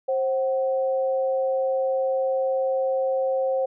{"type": "tone pair together", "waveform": "sine", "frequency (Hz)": [530.3, 750], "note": ["C5", "F#5"], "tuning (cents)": [23, 23], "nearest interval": "tritone", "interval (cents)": 600, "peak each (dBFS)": [-21, -30], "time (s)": [0.08, 3.66], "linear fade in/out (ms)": 10, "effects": []}